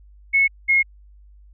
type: tone pair in turn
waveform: sine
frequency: 2196 / 2157 Hz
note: C#7 / C#7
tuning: -17 / -48 cents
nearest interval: unison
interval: 31 cents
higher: first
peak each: -13 dBFS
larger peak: neither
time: 0.33-0.48 / 0.68-0.83 s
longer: neither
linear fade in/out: 20 ms
effects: added 50 Hz sine -45 dBFS peak until 1.53 s